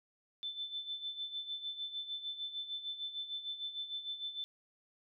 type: tone with tremolo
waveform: sine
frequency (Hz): 3527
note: A7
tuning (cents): +3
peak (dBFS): -36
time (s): 0.43-4.44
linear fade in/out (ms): 0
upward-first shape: sine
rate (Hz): 6.6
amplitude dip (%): 70
effects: none